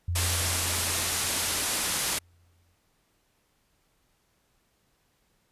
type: tone with exponential decay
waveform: sine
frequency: 86.9 Hz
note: F2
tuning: 8 cents flat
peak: -25 dBFS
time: 0.08-2.75 s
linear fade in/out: 5 ms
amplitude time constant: 580 ms
type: low-pass noise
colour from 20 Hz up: white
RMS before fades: -29 dBFS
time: 0.15-2.19 s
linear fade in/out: 10 ms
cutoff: 12000 Hz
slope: 48 dB/octave
effects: pink hiss -70 dBFS RMS until 5.51 s + resampled to 32000 Hz